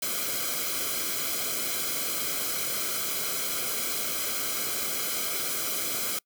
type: noise with comb filter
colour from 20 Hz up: white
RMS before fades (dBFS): -30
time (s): 0.02-6.19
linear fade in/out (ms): 5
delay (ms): 1.1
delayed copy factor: -0.85
effects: noise-tail reverb RT60 0.1 s tail -26 dB re dry